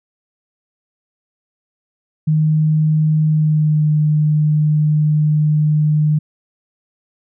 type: tone with pitch glide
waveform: sine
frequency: 155 to 151.9 Hz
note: D#3 to D#3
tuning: -6 to -41 cents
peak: -11 dBFS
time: 2.27-6.19 s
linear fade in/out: 10 ms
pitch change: -35 cents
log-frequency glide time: 3.27-3.89 s
effects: none